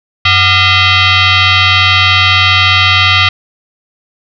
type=tone with frequency modulation; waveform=sine; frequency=554.4 Hz; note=C#5; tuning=in tune; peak=-5 dBFS; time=0.25-3.29 s; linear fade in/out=5 ms; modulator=648 Hz; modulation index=5.5; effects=none